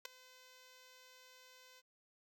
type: tone with ADSR envelope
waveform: 5% pulse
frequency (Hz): 510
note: C5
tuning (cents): -44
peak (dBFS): -27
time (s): 0.05-1.82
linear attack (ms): 4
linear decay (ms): 7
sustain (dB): -21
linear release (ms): 34
effects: none